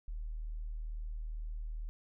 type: tone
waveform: sine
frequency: 38.89 Hz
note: D#1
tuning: in tune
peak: -37 dBFS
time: 0.08-1.89 s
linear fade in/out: 0 ms
effects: none